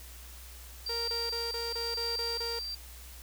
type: tone with tremolo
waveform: sine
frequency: 4699 Hz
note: D8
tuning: in tune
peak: -31 dBFS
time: 0.86-2.75 s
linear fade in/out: 5 ms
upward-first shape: triangle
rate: 0.98 Hz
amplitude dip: 40%
type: tone bursts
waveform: sawtooth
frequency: 465.9 Hz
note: A#4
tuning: 1 cent flat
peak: -32 dBFS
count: 8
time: 0.89-2.592 s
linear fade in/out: 5 ms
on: 190 ms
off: 26 ms
effects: added 61 Hz sine -47 dBFS peak until 3.22 s + white hiss -51 dBFS RMS until 3.22 s